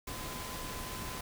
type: tone in noise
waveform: sine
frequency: 1020 Hz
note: C6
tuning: 44 cents flat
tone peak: -47 dBFS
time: 0.07-1.21 s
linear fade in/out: 5 ms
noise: pink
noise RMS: -41 dBFS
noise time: 0.07-1.21 s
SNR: -9 dB
effects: none